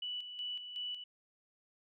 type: tone with tremolo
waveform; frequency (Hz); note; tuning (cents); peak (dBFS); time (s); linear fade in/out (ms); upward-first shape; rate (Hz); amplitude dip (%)
sine; 2961; F#7; +1; -37; 0.02-1.04; 5; square; 2.7; 55
effects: none